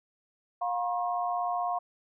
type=tone cluster; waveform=sine; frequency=710 / 961 / 1077 Hz; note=F5 / B5 / C6; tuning=+28 / -48 / +50 cents; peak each=-29 / -36 / -34 dBFS; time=0.61-1.79 s; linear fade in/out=10 ms; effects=none